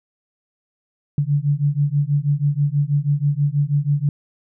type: beating tone pair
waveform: sine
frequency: 141.4 / 147.6 Hz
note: C#3 / D3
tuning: +35 / +9 cents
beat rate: 6.2 Hz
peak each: -19 dBFS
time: 1.18-4.09 s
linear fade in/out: 2 ms
effects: none